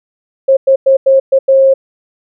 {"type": "tone bursts at uneven times", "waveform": "sine", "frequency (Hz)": 537, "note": "C5", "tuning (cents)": 45, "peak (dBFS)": -4, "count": 6, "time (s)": [[0.48, 0.57], [0.67, 0.76], [0.86, 0.97], [1.06, 1.2], [1.32, 1.39], [1.48, 1.74]], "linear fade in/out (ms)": 10, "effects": []}